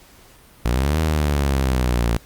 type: exponential two-way sweep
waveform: sawtooth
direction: up then down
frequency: 56.4 to 80.3 to 56.4 Hz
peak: -13 dBFS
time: 0.65-2.17 s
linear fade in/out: 5 ms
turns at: 0.99 s
effects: pink hiss -49 dBFS RMS until 2.25 s + Opus 48 kbps

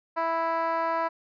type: tone with band-pass filter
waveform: 10% pulse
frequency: 329.6 Hz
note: E4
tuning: in tune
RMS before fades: -27 dBFS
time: 0.16-1.09 s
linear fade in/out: 20 ms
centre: 880 Hz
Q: 2.1
effects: resampled to 11025 Hz

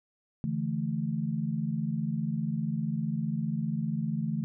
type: chord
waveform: sine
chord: D suspended second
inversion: none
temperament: equal with one note detuned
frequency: 144.81 / 164.81 / 220 Hz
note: D3 / E3 / A3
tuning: -24 / 0 / 0 cents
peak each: -33 / -32 / -32 dBFS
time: 0.44-4.44 s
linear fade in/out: 0 ms
effects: none

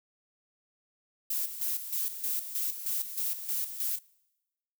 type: noise with tremolo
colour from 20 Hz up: violet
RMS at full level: -31 dBFS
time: 1.3-3.99 s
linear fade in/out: 5 ms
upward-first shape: square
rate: 3.2 Hz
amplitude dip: 65%
effects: noise-tail reverb RT60 1.0 s tail -25 dB re dry

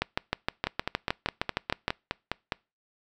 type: two click trains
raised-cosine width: 0.3 ms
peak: -9 / -11 dBFS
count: 13 / 10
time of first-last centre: 0.02-1.88 / 0.67-2.522 s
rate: 6.45 / 4.86 Hz
effects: noise-tail reverb RT60 0.3 s tail -26 dB re dry

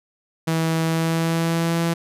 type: tone with pitch glide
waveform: sawtooth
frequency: 162.5 to 167.65 Hz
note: E3 to E3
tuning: -24 to +30 cents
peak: -15 dBFS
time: 0.47-1.94 s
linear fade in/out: 10 ms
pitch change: +54 cents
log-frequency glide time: 0.84-1.82 s
effects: resampled to 32000 Hz

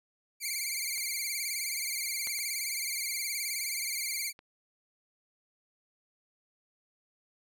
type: tone with vibrato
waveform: 10% pulse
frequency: 2217 Hz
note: C#7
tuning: in tune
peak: -23 dBFS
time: 0.4-4.33 s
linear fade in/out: 50 ms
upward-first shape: sine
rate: 19 Hz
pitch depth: 110 cents each way
type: clicks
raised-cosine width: 0.3 ms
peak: -38 / -28 / -37 / -35 dBFS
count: 4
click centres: 0.978 / 2.272 / 2.39 / 4.391 s
effects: none

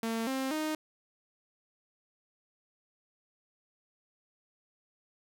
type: tone with pitch steps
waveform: sawtooth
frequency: 226.8 / 265.1 / 309.8 Hz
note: A#3 / C4 / D#4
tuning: -47 / +23 / -7 cents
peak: -27 dBFS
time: 0.03-0.75 s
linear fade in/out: 2 ms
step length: 240 ms
effects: none

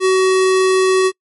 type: tone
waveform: square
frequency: 376.2 Hz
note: F#4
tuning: 29 cents sharp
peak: -11 dBFS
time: 0-1.12 s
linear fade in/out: 50 ms
effects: noise-tail reverb RT60 0.1 s tail -26 dB re dry + MP3 48 kbps

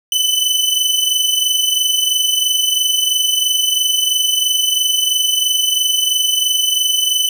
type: tone pair together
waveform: sawtooth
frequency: 3000 / 3023 Hz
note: F#7 / F#7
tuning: +23 / +36 cents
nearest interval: unison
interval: 13 cents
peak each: -13 dBFS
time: 0.12-7.29 s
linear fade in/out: 2 ms
effects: none

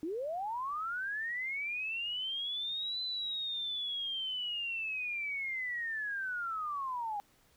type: linear two-way sweep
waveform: sine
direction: up then down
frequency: 293.7 to 4043 to 800 Hz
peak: -34 dBFS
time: 0.03-7.2 s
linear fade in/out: 0 ms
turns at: 3.02 s
effects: pink hiss -67 dBFS RMS until 7.56 s

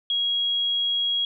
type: tone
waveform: sine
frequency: 3300 Hz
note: G#7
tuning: 12 cents flat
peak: -21 dBFS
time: 0.1-1.25 s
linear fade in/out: 2 ms
effects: none

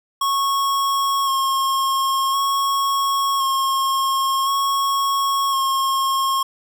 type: tone with vibrato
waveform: square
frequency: 1089 Hz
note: C#6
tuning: 31 cents flat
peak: -18 dBFS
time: 0.21-6.43 s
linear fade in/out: 5 ms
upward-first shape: square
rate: 0.47 Hz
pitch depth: 18 cents each way
effects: none

